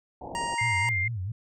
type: low-pass noise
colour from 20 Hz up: white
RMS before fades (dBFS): -39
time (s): 0.21-0.55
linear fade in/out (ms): 5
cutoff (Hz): 920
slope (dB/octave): 96
type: harmonic tone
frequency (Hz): 937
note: A#5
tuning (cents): +9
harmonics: 1 / 2 / 3 / 5 / 6 / 7 / 8 / 9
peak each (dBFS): -29 / -37 / -39 / -44 / -49 / -48 / -47 / -41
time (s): 0.35-0.89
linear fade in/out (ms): 0
type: tone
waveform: sine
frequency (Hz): 2104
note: C7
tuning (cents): +9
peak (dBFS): -25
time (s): 0.58-1.08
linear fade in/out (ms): 5
type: tone with vibrato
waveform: sine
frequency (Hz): 103.83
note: G#2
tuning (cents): 0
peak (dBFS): -29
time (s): 0.61-1.32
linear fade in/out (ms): 5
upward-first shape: sine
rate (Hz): 4.5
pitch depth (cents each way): 240
effects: none